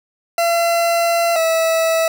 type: tone pair in turn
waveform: 40% pulse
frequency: 679 / 652.3 Hz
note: F5 / E5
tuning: -49 / -18 cents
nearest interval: minor second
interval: 69 cents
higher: first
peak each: -13 dBFS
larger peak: neither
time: 0.38-1.36 / 1.36-2.08 s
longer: first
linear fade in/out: 2 ms
effects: none